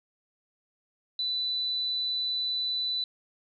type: tone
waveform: sine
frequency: 3985 Hz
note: B7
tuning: 15 cents sharp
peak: -27 dBFS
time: 1.19-3.04 s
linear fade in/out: 2 ms
effects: none